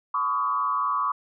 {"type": "tone with frequency modulation", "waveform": "sine", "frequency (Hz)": 1131, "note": "C#6", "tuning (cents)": 34, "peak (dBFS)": -22, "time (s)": [0.14, 1.12], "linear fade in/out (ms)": 5, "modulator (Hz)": 115, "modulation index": 0.99, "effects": []}